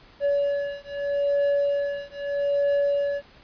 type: beating tone pair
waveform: triangle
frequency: 568 / 568.79 Hz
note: C#5 / C#5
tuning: +42 / +44 cents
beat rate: 0.79 Hz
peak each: -23 dBFS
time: 0.2-3.22 s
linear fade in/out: 50 ms
effects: pink hiss -52 dBFS RMS until 3.43 s + resampled to 11025 Hz